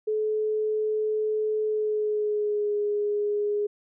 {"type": "tone with pitch glide", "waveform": "sine", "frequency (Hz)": [430, 414.4], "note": ["A4", "G#4"], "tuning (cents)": [-40, -4], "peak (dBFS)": -23, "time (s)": [0.07, 3.67], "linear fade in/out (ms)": 10, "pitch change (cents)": -64, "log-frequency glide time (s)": [1.65, 2.75], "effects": []}